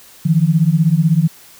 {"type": "beating tone pair", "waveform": "sine", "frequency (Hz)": [154, 170], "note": ["D#3", "F3"], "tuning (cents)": [-17, -46], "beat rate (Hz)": 16, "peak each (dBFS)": -13, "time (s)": [0.25, 1.28], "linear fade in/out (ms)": 10, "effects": ["white hiss -43 dBFS RMS until 1.59 s"]}